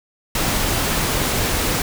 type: noise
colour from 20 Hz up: pink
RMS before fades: -20 dBFS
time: 0.35-1.82 s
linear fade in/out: 2 ms
effects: none